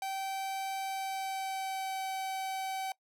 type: tone with pitch glide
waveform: 45% pulse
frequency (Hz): 774 to 766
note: G5 to G5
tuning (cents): -22 to -40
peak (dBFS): -34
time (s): 0.02-2.92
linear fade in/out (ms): 2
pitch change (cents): -18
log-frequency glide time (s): 0.79-2.03
effects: noise-tail reverb RT60 0.1 s tail -22 dB re dry